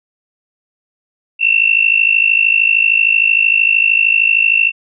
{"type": "tone with amplitude modulation", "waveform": "sine", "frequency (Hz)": 2700, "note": "E7", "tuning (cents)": 41, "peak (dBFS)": -5, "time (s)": [1.39, 4.72], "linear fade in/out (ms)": 50, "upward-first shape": "sine", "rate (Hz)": 53.1, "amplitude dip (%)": 85, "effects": []}